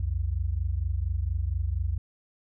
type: tone pair together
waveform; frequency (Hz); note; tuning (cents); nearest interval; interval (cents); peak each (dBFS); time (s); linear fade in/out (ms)
sine; 62.5 / 86.78; B1 / F2; +21 / -10; tritone; 569; -28; 0-1.98; 5
effects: none